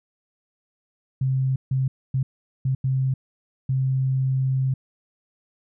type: tone bursts at uneven times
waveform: sine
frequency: 132 Hz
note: C3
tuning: 16 cents sharp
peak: -19 dBFS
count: 6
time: 1.21-1.56 / 1.71-1.88 / 2.14-2.23 / 2.65-2.75 / 2.84-3.14 / 3.69-4.74 s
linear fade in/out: 5 ms
effects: none